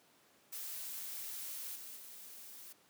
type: noise with level steps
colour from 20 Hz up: blue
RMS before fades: -44 / -49 / -52 dBFS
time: 0.52-2.73 s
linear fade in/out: 10 ms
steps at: 1.75 / 1.96 s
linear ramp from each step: 10 ms
effects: pink hiss -67 dBFS RMS until 2.89 s + high-pass 200 Hz 12 dB/octave